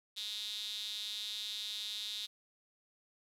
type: tone with high-pass filter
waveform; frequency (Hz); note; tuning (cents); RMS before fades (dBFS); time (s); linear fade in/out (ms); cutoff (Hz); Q
sawtooth; 209.4; G#3; +15; -41; 0.16-2.27; 20; 3700; 8.6
effects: resampled to 32000 Hz + 10-bit